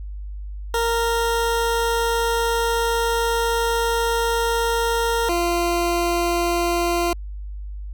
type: tone pair in turn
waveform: 20% pulse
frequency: 463.8 / 345.4 Hz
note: A#4 / F4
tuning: -9 / -19 cents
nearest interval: perfect fourth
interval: 510 cents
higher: first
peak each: -14 dBFS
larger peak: neither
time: 0.74-5.29 / 5.29-7.13 s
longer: first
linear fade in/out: 2 ms
effects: added 50 Hz sine -29 dBFS peak until 7.93 s